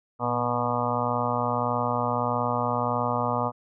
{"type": "harmonic tone with a mistuned harmonic", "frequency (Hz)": 121.6, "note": "B2", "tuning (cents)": -26, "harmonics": [1, 2, 4, 5, 6, 7, 8, 9, 10], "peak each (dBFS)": [-32, -32, -32, -32, -32, -32, -32, -32, -32], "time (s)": [0.19, 3.52], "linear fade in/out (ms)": 50, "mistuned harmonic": 1, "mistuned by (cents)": -50, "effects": []}